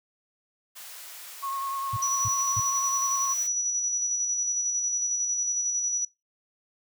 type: high-pass noise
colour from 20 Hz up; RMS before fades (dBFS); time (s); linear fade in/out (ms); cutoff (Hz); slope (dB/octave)
white; -43; 0.75-3.48; 20; 710; 12
type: tone with vibrato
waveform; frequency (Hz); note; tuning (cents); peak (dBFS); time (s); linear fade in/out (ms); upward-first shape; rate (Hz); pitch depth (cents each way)
sine; 1091; C#6; -28; -29; 1.42-3.34; 20; sine; 10; 23
type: tone bursts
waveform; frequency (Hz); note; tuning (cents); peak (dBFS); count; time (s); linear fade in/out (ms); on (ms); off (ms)
sine; 110; A2; 0; -28; 3; 1.93-2.601; 5; 37; 280
type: tone with tremolo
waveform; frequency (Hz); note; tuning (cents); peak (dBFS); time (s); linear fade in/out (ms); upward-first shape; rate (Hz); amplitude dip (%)
sine; 5880; F#8; -12; -24; 2.02-6.05; 5; square; 11; 30
effects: noise-tail reverb RT60 0.2 s tail -20 dB re dry